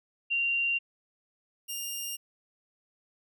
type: tone pair in turn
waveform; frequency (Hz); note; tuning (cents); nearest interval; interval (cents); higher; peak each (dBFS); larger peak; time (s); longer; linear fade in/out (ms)
sine / 10% pulse; 2768 / 2815; F7 / F7; -16 / +13; unison; 29; second; -25; neither; 0.3-0.79 / 1.68-2.17; neither; 20
effects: none